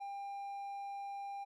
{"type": "tone", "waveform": "triangle", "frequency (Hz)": 798, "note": "G5", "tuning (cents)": 31, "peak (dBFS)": -39, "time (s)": [0, 1.45], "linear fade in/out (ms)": 20, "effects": []}